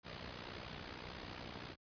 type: noise with amplitude modulation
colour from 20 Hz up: pink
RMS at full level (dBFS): -44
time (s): 0.03-1.76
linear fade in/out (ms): 50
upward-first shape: sine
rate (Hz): 61.7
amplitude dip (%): 70
effects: high-pass 60 Hz 12 dB/octave + resampled to 11025 Hz